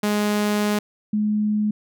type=tone pair in turn; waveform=sawtooth / sine; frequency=208.3 / 211.1 Hz; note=G#3 / G#3; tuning=+5 / +29 cents; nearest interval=unison; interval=24 cents; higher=second; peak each=-15 / -18 dBFS; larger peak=first; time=0.03-0.79 / 1.13-1.71 s; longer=first; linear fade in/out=5 ms; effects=none